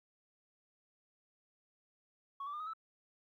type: tone with pitch steps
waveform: sine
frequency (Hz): 1108.7 / 1156.4 / 1206.3 / 1258.2 / 1312.4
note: C#6 / D6 / D6 / D#6 / E6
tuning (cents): 0 / -27 / +46 / +19 / -8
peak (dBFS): -38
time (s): 2.4-2.735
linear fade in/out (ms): 5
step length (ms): 67
effects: tanh soft clip ceiling -37 dBFS + 13-bit